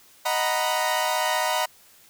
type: chord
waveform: sawtooth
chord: B major seventh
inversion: first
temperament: equal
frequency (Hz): 622.3 / 740 / 932.3 / 987.8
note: D#5 / F#5 / A#5 / B5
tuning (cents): 0 / 0 / 0 / 0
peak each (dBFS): -24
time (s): 0.25-1.66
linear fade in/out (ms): 10
effects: white hiss -54 dBFS RMS until 2.09 s